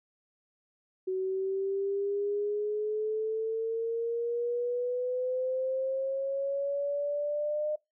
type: exponential sweep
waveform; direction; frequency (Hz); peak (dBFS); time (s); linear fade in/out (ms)
sine; up; 373.3 to 608; -28; 1.07-7.76; 10
effects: noise-tail reverb RT60 0.2 s tail -23 dB re dry